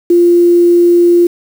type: tone with quantisation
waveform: sine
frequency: 346.9 Hz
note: F4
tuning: 12 cents flat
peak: -4 dBFS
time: 0.1-1.27 s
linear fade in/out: 5 ms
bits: 5
effects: none